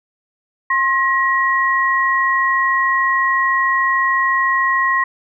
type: tone pair together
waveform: sine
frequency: 1066.3 / 1900 Hz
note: C6 / A#6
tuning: +32 / +33 cents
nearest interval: minor seventh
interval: 1001 cents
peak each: -16 dBFS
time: 0.7-5.04 s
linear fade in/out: 5 ms
effects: none